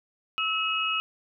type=tone cluster; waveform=sine; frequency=1299 / 2573 / 2891 Hz; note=E6 / E7 / F#7; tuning=-26 / -43 / -41 cents; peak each=-29 dBFS; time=0.38-1 s; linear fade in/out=0 ms; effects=none